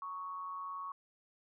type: tone with amplitude modulation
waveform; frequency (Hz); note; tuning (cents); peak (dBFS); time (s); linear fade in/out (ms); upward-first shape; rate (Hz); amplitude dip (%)
sine; 1108.7; C#6; 0; -37; 0.02-0.92; 2; sine; 178; 55
effects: none